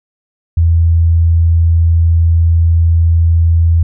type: tone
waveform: sine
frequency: 83.2 Hz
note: E2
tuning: 17 cents sharp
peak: -6 dBFS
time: 0.57-3.83 s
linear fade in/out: 5 ms
effects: none